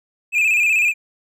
triangle tone with vibrato, 2500 Hz, D#7, 8 cents sharp, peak -12 dBFS, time 0.32-0.94 s, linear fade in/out 50 ms, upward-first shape square, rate 16 Hz, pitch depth 62 cents each way, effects none

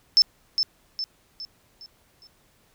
sine tone with echo, 5274 Hz, E8, in tune, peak -12 dBFS, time 0.17-0.22 s, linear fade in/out 0 ms, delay 410 ms, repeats 5, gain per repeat -7 dB, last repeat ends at 2.27 s, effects pink hiss -62 dBFS RMS until 2.74 s

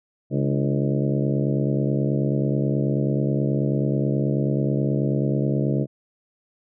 harmonic tone with a mistuned harmonic, 69.3 Hz, C#2, in tune, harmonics 2 / 3 / 4 / 5 / 6 / 7 / 8 / 9, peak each -22 / -26 / -28 / -30 / -32 / -33 / -34 / -35 dBFS, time 0.3-5.87 s, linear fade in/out 50 ms, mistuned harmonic 4, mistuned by +94 cents, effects none

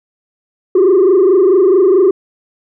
sine tone with frequency modulation, 378.1 Hz, F#4, 38 cents sharp, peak -4 dBFS, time 0.75-2.11 s, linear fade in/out 5 ms, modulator 24.6 Hz, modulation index 1.2, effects tanh soft clip ceiling -4 dBFS

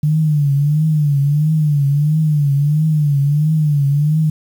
sine tone with vibrato, 148.4 Hz, D3, 18 cents sharp, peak -11 dBFS, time 0.03-4.3 s, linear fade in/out 5 ms, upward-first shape triangle, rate 1.5 Hz, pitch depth 120 cents each way, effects 7-bit

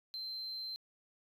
sine tone, 4112 Hz, C8, 31 cents flat, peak -37 dBFS, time 0.14-0.76 s, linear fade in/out 0 ms, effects tanh soft clip ceiling -38 dBFS

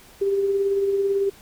sine tone with tremolo, 395.6 Hz, G4, 16 cents sharp, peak -17 dBFS, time 0.21-1.3 s, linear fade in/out 10 ms, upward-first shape sine, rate 18 Hz, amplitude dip 35%, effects pink hiss -49 dBFS RMS until 1.41 s

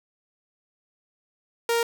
sawtooth tone, 466.2 Hz, A#4, in tune, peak -17 dBFS, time 1.69-1.83 s, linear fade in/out 2 ms, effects none

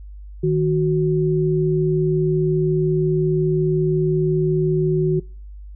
sine tone pair together, 155.57 / 370 Hz, D#3 / F#4, 0 / 0 cents, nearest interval octave + minor third, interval 1500 cents, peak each -18 dBFS, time 0.43-5.2 s, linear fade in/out 10 ms, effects noise-tail reverb RT60 0.4 s tail -24 dB re dry + added 50 Hz sine -34 dBFS peak until 5.75 s

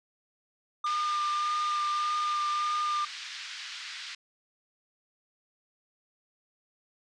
triangle tone with vibrato, 1204 Hz, D6, 43 cents sharp, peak -25 dBFS, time 0.84-3.05 s, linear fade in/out 5 ms, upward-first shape sine, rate 1.7 Hz, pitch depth 13 cents each way
white band-pass noise, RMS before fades -41 dBFS, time 0.86-4.15 s, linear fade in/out 5 ms, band 1400 to 4900 Hz, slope 24 dB/octave
effects resampled to 22050 Hz

